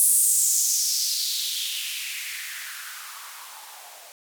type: noise with band-pass filter sweep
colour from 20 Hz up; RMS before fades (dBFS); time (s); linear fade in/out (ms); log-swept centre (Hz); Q
violet; -26; 0-4.12; 0; 10000 to 620; 3.5
effects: none